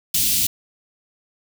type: band-stop noise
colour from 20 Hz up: white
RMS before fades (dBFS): -19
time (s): 0.14-0.47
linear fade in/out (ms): 5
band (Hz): 280 to 2800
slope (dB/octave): 24
effects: none